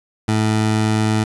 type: tone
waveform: 20% pulse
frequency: 108.7 Hz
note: A2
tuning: 21 cents flat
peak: -10 dBFS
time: 0.28-1.24 s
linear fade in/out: 5 ms
effects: resampled to 24000 Hz